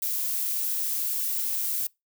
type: noise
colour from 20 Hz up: violet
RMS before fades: -28 dBFS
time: 0.02-1.87 s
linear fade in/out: 5 ms
effects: noise-tail reverb RT60 0.2 s tail -24 dB re dry

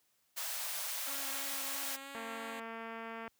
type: high-pass noise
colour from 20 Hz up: white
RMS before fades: -39 dBFS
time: 0.36-1.97 s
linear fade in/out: 20 ms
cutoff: 550 Hz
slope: 48 dB/octave
type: tone with vibrato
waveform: 5% pulse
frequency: 274.3 Hz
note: C#4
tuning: 18 cents flat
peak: -34 dBFS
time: 1.07-2.6 s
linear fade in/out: 5 ms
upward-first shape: sine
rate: 3.1 Hz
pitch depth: 20 cents each way
type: click train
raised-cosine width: 0.5 ms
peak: -30 dBFS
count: 257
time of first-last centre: 2.15-3.278 s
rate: 227 Hz
effects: white hiss -75 dBFS RMS until 3.39 s + high-pass 60 Hz 12 dB/octave

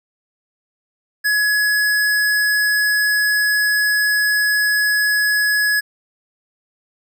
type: tone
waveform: square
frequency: 1687 Hz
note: G#6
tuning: 27 cents sharp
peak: -15 dBFS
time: 1.24-5.81 s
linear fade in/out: 20 ms
effects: none

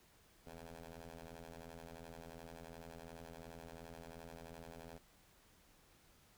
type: ring-modulated tone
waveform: 10% pulse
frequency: 82.8 Hz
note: E2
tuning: 8 cents sharp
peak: -40 dBFS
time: 0.46-4.98 s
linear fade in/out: 5 ms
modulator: 337 Hz
effects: pink hiss -68 dBFS RMS until 6.37 s

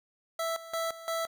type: tone with tremolo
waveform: 25% pulse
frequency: 659.3 Hz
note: E5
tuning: in tune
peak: -26 dBFS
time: 0.39-1.27 s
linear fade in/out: 5 ms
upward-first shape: square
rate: 2.9 Hz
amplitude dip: 80%
effects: none

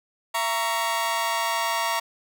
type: chord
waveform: sawtooth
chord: A# diminished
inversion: second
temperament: just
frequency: 671.3 / 932.3 / 1118.8 Hz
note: E5 / A#5 / C#6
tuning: +31 / 0 / +16 cents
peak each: -26 / -22 / -25 dBFS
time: 0.34-2 s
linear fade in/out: 10 ms
effects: none

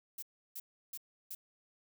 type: noise bursts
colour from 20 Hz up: violet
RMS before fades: -43 dBFS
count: 4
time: 0.18-1.35 s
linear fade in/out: 5 ms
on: 45 ms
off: 330 ms
effects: none

